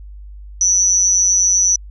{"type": "tone with amplitude modulation", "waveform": "sine", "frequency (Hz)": 5940, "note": "F#8", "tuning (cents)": 6, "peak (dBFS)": -7, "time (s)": [0.61, 1.76], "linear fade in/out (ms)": 2, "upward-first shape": "sine", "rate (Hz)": 188, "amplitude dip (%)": 85, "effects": ["added 50 Hz sine -32 dBFS peak until 1.9 s"]}